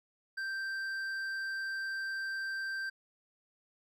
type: tone with hard clipping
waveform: sine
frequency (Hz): 1568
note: G6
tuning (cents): 0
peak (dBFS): -36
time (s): 0.37-2.9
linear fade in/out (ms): 10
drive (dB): 6
effects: none